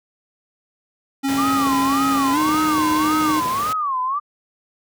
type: tone with pitch glide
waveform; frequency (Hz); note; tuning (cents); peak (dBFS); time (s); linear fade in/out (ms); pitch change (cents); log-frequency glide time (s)
square; 273.1 to 308.3; C#4 to D#4; -26 to -16; -19; 1.23-3.41; 20; +210; 2.32-2.38
type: noise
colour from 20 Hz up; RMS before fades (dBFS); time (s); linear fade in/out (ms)
pink; -29; 1.28-3.73; 5
type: tone with vibrato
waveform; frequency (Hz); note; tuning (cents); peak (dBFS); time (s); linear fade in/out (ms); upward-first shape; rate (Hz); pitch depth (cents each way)
sine; 1134; C#6; +39; -19; 1.37-4.2; 20; sine; 1.8; 200
type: clicks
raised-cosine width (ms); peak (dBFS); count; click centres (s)
2; -18; 9; 1.526 / 1.669 / 1.732 / 2.491 / 2.545 / 2.784 / 3.298 / 3.368 / 3.459
effects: high-pass 100 Hz 12 dB/octave